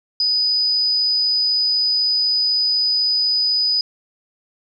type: tone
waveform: sine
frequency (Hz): 4978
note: D#8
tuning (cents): 0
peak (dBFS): -15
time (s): 0.2-3.81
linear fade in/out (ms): 2
effects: 9-bit